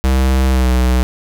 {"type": "tone with pitch glide", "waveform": "square", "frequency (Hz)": [65.41, 62.85], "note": ["C2", "B1"], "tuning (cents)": [0, 31], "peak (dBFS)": -11, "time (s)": [0.04, 1.03], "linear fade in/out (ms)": 0, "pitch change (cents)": -69, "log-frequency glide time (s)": [0.47, 0.7], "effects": []}